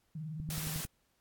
sine tone with vibrato, 155.56 Hz, D#3, in tune, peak -38 dBFS, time 0.15-0.81 s, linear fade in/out 5 ms, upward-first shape sine, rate 19 Hz, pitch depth 99 cents each way
click train, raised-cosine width 5 ms, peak -30 dBFS, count 6, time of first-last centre 0.4-0.85 s, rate 11.1 Hz
white noise, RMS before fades -40 dBFS, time 0.5-0.85 s, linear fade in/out 2 ms
effects pink hiss -75 dBFS RMS until 1.2 s + AAC 64 kbps

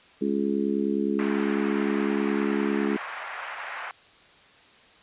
harmonic tone, 69.8 Hz, C#2, 13 cents sharp, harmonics 3 / 4 / 5 / 6, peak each -27 / -28 / -29 / -30 dBFS, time 0.21-2.97 s, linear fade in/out 10 ms
white band-pass noise, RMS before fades -36 dBFS, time 1.19-3.91 s, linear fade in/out 0 ms, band 680 to 2100 Hz, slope 24 dB/octave
effects white hiss -54 dBFS RMS until 5.02 s + resampled to 8000 Hz

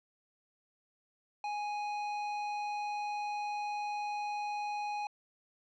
sine tone with hard clipping, 830.6 Hz, G#5, in tune, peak -36 dBFS, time 1.44-5.07 s, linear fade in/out 2 ms, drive 16 dB, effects low-pass 4000 Hz 12 dB/octave

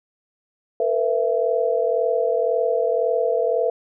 sine tone cluster, 456.7 / 498.6 / 666 Hz, A#4 / B4 / E5, -36 / +16 / +18 cents, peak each -22 dBFS, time 0.8-3.7 s, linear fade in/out 2 ms, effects none

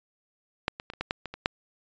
clicks, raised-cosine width 0.3 ms, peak -9 / -20 / -20 / -29 / -14 / -11 / -19 / -22 / -7 dBFS, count 9, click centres 0.681 / 0.799 / 0.901 / 0.936 / 1.01 / 1.109 / 1.257 / 1.34 / 1.459 s, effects resampled to 16000 Hz

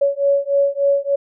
sine beating tone pair, 559 / 562.4 Hz, C#5 / C#5, +14 / +25 cents, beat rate 3.4 Hz, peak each -17 dBFS, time 0.01-1.16 s, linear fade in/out 10 ms, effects none

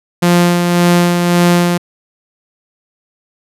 sawtooth tone with tremolo, 174.7 Hz, F3, 1 cent sharp, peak -3 dBFS, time 0.22-1.78 s, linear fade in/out 10 ms, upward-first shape sine, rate 1.8 Hz, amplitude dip 40%, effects resampled to 32000 Hz

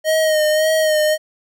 square tone with vibrato, 622.3 Hz, D#5, in tune, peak -14 dBFS, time 0.04-1.18 s, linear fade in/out 50 ms, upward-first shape sine, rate 1.8 Hz, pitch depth 35 cents each way, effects none

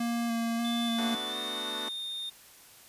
square tone with vibrato, 232.7 Hz, A#3, 3 cents flat, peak -29 dBFS, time 0-1.15 s, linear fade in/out 5 ms, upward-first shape square, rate 1.7 Hz, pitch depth 14 cents each way
triangle tone with pitch glide, 3520 to 3650 Hz, A7 to A#7, 0 to -37 cents, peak -33 dBFS, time 0.64-2.3 s, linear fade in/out 10 ms, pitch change +63 cents, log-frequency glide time 1.28-1.36 s
10% pulse chord, B minor seventh, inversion third, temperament equal, 220 / 246.9 / 293.7 / 370 Hz, A3 / B3 / D4 / F#4, 0 / 0 / 0 / 0 cents, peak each -34 dBFS, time 0.98-1.89 s, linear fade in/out 5 ms
effects white hiss -54 dBFS RMS until 2.88 s + resampled to 32000 Hz

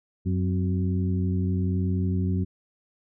harmonic tone with a mistuned harmonic, 92.5 Hz, F#2, in tune, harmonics 1 / 2 / 3 / 4, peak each -24 / -27 / -33 / -37 dBFS, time 0.25-2.45 s, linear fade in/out 20 ms, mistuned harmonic 3, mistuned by -73 cents, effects none

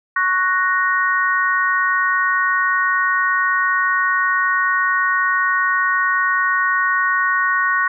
sine chord, F# major, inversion second, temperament equal, 1108.7 / 1480 / 1864.7 Hz, C#6 / F#6 / A#6, 0 / 0 / 0 cents, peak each -19 dBFS, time 0.16-7.88 s, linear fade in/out 5 ms, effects none

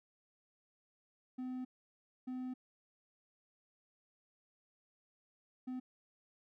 triangle tone bursts at uneven times, 254.6 Hz, C4, 47 cents flat, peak -37 dBFS, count 3, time 1.38-1.65 / 2.27-2.54 / 5.67-5.8 s, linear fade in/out 10 ms, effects none

